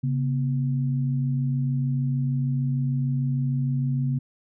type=tone pair together; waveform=sine; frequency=136.32 / 242.9 Hz; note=C#3 / B3; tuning=-29 / -29 cents; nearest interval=minor seventh; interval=1000 cents; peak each=-22 / -30 dBFS; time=0.03-4.19 s; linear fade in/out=10 ms; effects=none